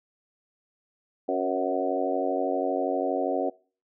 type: harmonic tone with a mistuned harmonic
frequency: 92.5 Hz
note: F#2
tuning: in tune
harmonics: 3 / 4 / 5 / 6 / 7 / 8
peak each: -31 / -31 / -31 / -31 / -31 / -31 dBFS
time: 1.28-3.5 s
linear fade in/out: 10 ms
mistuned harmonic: 5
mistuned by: +30 cents
effects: noise-tail reverb RT60 0.4 s tail -23 dB re dry

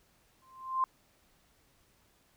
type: tone with exponential growth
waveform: sine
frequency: 1046.5 Hz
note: C6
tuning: in tune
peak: -23 dBFS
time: 0.42-0.84 s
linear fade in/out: 1 ms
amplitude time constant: 90 ms
effects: pink hiss -68 dBFS RMS until 2.36 s

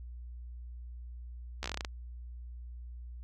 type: slowing click train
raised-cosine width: 0.2 ms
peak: -18 dBFS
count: 10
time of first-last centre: 1.63-1.848 s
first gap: 13 ms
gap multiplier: 1.15
effects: added 60 Hz sine -42 dBFS peak until 3.23 s

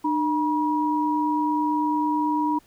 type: tone pair together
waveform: sine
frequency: 301.5 / 961 Hz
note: D4 / B5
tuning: +46 / -48 cents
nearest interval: octave + minor sixth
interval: 2006 cents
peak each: -23 dBFS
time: 0.04-2.59 s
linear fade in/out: 10 ms
effects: pink hiss -58 dBFS RMS until 2.66 s

